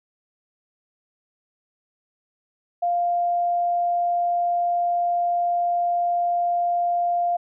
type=tone; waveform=sine; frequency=698.5 Hz; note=F5; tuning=in tune; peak=-19 dBFS; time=2.82-7.37 s; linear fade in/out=10 ms; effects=none